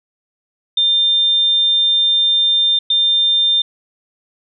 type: tone bursts at uneven times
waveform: sine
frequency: 3600 Hz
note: A7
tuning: 39 cents sharp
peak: -11 dBFS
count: 2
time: 0.77-2.79 / 2.9-3.62 s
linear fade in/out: 5 ms
effects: none